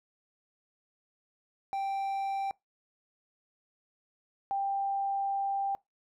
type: tone pair in turn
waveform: triangle / sine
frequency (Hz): 784 / 789.9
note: G5 / G5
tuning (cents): 0 / +13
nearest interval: unison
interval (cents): 13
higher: second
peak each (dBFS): -28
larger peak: neither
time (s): 1.73-2.51 / 4.51-5.75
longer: second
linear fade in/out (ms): 0
effects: noise-tail reverb RT60 0.2 s tail -24 dB re dry